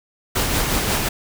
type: noise with tremolo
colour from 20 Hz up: pink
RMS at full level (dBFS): -19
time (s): 0.35-1.09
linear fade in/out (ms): 10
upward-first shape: sine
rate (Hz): 5.6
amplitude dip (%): 35
effects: none